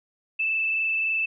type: tone with frequency modulation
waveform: sine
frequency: 2637 Hz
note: E7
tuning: in tune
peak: -22 dBFS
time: 0.39-1.26 s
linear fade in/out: 10 ms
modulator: 23.6 Hz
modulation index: 1.1
effects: none